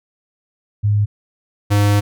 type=tone pair in turn; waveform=sine / square; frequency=103.83 / 102.46 Hz; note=G#2 / G#2; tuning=0 / -23 cents; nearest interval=unison; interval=23 cents; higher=first; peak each=-12 / -12 dBFS; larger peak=neither; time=0.83-1.06 / 1.7-2.01 s; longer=second; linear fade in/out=20 ms; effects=none